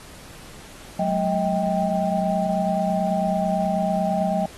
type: tone cluster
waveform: sine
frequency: 184.9 / 214 / 633 / 788 Hz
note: F#3 / A3 / D#5 / G5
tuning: -1 / -48 / +30 / +9 cents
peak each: -24 / -29 / -24 / -25 dBFS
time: 0.99-4.46 s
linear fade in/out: 5 ms
effects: pink hiss -44 dBFS RMS until 4.57 s + AAC 32 kbps